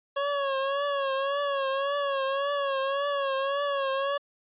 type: tone with vibrato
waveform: 25% pulse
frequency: 554 Hz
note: C#5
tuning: 1 cent flat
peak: -22 dBFS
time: 0.16-4.18 s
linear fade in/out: 10 ms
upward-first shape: triangle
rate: 1.8 Hz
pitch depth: 69 cents each way
effects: resampled to 8000 Hz